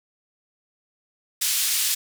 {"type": "band-pass noise", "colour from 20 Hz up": "white", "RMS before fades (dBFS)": -23, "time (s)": [1.41, 1.95], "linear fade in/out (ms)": 10, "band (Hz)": [2600, 13000], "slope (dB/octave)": 12, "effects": []}